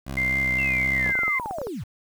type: tone with vibrato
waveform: 15% pulse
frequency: 65.41 Hz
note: C2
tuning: in tune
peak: -23 dBFS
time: 0.05-1.14 s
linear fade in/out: 50 ms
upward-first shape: sine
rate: 3.8 Hz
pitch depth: 61 cents each way
type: tone with pitch glide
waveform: sine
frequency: 2093 to 2080 Hz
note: C7 to C7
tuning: 0 to -11 cents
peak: -21 dBFS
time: 0.17-1.39 s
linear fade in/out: 5 ms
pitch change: -11 cents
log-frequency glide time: 0.3-1.16 s
type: linear sweep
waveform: sine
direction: down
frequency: 2749 to 73.42 Hz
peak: -29 dBFS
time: 0.58-1.84 s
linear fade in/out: 10 ms
type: clicks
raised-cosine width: 1 ms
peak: -19 dBFS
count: 12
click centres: 1.064 / 1.096 / 1.154 / 1.19 / 1.234 / 1.28 / 1.398 / 1.459 / 1.51 / 1.585 / 1.616 / 1.67 s
effects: 8-bit